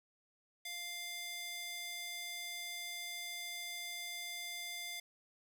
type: tone with high-pass filter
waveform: square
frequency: 698.5 Hz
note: F5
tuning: in tune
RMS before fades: -44 dBFS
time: 0.65-5 s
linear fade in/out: 5 ms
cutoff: 2500 Hz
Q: 1.1
effects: none